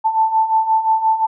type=beating tone pair; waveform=sine; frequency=880 / 885.7 Hz; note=A5 / A5; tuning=0 / +11 cents; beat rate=5.7 Hz; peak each=-19 / -14 dBFS; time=0.04-1.27 s; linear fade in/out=20 ms; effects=none